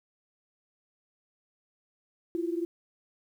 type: tone pair together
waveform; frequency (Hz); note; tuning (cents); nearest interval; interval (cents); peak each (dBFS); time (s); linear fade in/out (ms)
sine; 334.6 / 355.9; E4 / F4; +26 / +33; minor second; 107; -30 / -33; 2.35-2.65; 0
effects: 10-bit